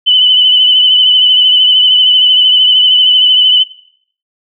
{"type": "tone with vibrato", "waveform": "sine", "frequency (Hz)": 3008, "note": "F#7", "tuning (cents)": 28, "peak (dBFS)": -4, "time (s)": [0.06, 3.64], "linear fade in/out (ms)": 20, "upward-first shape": "sine", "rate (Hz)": 13, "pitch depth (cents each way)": 33, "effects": ["noise-tail reverb RT60 0.6 s tail -18 dB re dry"]}